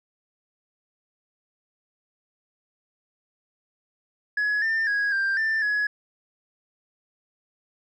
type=tone with pitch steps; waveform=sine; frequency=1686 / 1796 / 1654 / 1584 / 1779 / 1683 Hz; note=G#6 / A6 / G#6 / G6 / A6 / G#6; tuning=+26 / +35 / -8 / +18 / +19 / +23 cents; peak=-19 dBFS; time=4.37-5.87 s; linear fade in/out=5 ms; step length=250 ms; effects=tanh soft clip ceiling -20 dBFS